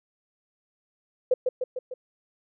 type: tone with echo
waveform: sine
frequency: 506 Hz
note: B4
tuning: 42 cents sharp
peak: -16 dBFS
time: 1.31-1.34 s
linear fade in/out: 5 ms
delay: 150 ms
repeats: 4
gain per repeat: -4 dB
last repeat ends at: 1.94 s
effects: none